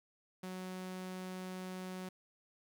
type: tone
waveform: sawtooth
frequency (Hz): 185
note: F#3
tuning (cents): 0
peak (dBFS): -38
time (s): 0.43-2.09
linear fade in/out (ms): 5
effects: 12-bit